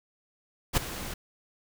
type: noise with ADSR envelope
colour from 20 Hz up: pink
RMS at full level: -22 dBFS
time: 0.73-1.14 s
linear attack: 43 ms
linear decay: 8 ms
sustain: -15 dB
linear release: 7 ms
effects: none